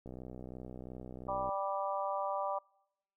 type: click train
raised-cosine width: 2 ms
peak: -33 dBFS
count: 91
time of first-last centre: 0.06-1.491 s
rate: 62.9 Hz
type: harmonic tone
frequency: 196 Hz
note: G3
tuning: in tune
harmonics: 3 / 4 / 5 / 6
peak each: -37 / -38 / -39 / -40 dBFS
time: 1.28-2.59 s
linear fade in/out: 10 ms
effects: noise-tail reverb RT60 0.9 s tail -26 dB re dry